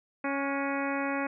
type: harmonic tone with a mistuned harmonic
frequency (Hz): 277.2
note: C#4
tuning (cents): 0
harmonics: 1 / 2 / 3 / 4 / 5 / 6 / 7 / 8 / 9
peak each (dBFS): -32 / -35 / -37 / -38 / -39 / -40 / -40 / -41 / -42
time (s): 0.24-1.27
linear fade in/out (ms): 5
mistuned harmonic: 5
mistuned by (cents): +41
effects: none